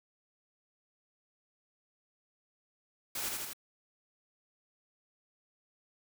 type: noise with echo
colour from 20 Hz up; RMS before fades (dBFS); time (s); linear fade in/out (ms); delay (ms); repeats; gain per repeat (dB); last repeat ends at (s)
white; -37; 3.15-3.29; 5; 81; 3; -2; 3.533
effects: none